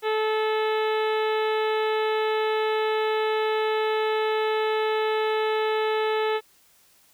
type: harmonic tone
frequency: 434.3 Hz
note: A4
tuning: 23 cents flat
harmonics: 1 / 2 / 3 / 4 / 5 / 6 / 7 / 8 / 9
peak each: -23 / -29 / -33 / -35 / -37 / -39 / -40 / -41 / -42 dBFS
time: 0.02-6.41 s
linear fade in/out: 50 ms
effects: white hiss -59 dBFS RMS until 7.13 s